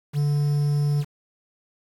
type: tone with quantisation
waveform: triangle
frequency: 145.2 Hz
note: D3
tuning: 19 cents flat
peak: -17 dBFS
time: 0.13-1.05 s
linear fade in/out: 50 ms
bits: 7
effects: AAC 64 kbps

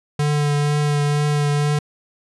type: tone with vibrato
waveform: square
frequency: 146.83 Hz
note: D3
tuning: in tune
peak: -17 dBFS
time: 0.19-1.79 s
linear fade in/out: 5 ms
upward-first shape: triangle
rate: 2.1 Hz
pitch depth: 18 cents each way
effects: resampled to 24000 Hz

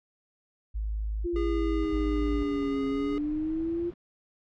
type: tone bursts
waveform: sine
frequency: 53 Hz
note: G#1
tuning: 36 cents sharp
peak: -28 dBFS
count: 3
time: 0.74-2.446 s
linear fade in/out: 20 ms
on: 530 ms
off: 58 ms
type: exponential two-way sweep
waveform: sine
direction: down then up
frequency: 349.2 to 271.5 to 349.2 Hz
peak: -27 dBFS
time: 1.24-3.91 s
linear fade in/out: 20 ms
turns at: 2.86 s
type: tone with pitch glide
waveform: square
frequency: 406.9 to 412.6 Hz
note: G#4 to G#4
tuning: -35 to -11 cents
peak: -33 dBFS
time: 1.36-3.18 s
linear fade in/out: 0 ms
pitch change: +24 cents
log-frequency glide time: 2.7-2.78 s
type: noise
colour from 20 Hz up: brown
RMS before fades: -44 dBFS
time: 1.82-3.94 s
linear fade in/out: 5 ms
effects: low-pass 3000 Hz 12 dB/octave

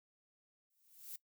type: noise with exponential growth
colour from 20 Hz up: violet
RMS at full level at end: -44 dBFS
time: 0.7-1.16 s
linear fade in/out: 5 ms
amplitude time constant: 100 ms
effects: noise-tail reverb RT60 0.1 s tail -19 dB re dry

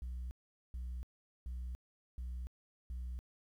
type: tone bursts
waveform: sine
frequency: 61.74 Hz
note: B1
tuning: in tune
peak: -37 dBFS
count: 5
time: 0.02-3.19 s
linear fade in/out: 0 ms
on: 290 ms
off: 430 ms
effects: tanh soft clip ceiling -38 dBFS + 12-bit

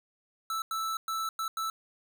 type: tone bursts at uneven times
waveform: square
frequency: 1318.5 Hz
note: E6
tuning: in tune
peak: -31 dBFS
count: 5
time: 0.5-0.62 / 0.71-0.97 / 1.08-1.29 / 1.39-1.48 / 1.57-1.7 s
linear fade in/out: 2 ms
effects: none

